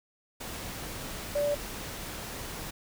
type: tone in noise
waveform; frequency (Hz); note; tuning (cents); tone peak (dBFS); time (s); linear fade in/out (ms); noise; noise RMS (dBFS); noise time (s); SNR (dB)
sine; 581; D5; -19; -25; 1.35-1.55; 10; pink; -39; 0.4-2.71; +11
effects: none